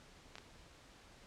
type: clicks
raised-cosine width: 0.2 ms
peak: -30 dBFS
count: 2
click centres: 0.355 / 0.383 s
effects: pink hiss -60 dBFS RMS until 1.26 s + low-pass 7000 Hz 12 dB/octave